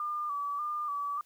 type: tone with vibrato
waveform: sine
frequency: 1174.7 Hz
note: D6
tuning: in tune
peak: -31 dBFS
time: 0-1.21 s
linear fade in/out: 2 ms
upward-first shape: square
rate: 1.7 Hz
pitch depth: 41 cents each way
effects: white hiss -67 dBFS RMS until 1.25 s